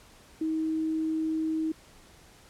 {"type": "tone", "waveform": "sine", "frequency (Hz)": 317.4, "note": "D#4", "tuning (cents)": 35, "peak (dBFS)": -26, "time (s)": [0.41, 1.72], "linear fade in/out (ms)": 5, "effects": ["pink hiss -55 dBFS RMS until 2.49 s", "low-pass 11000 Hz 12 dB/octave"]}